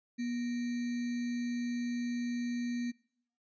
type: tone with sample-and-hold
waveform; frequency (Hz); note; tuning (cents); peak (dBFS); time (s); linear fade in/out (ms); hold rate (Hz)
sine; 241.5; B3; -39; -32; 0.18-2.92; 20; 2100
effects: noise-tail reverb RT60 0.7 s tail -25 dB re dry + resampled to 16000 Hz